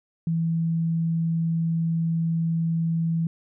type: tone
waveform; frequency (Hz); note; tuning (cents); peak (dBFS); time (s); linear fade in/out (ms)
sine; 164.81; E3; 0; -21; 0.27-3.27; 2
effects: none